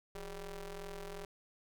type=ring-modulated tone; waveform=sawtooth; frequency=192.7 Hz; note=G3; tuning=29 cents flat; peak=-36 dBFS; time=0.15-1.25 s; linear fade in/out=2 ms; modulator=214 Hz; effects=none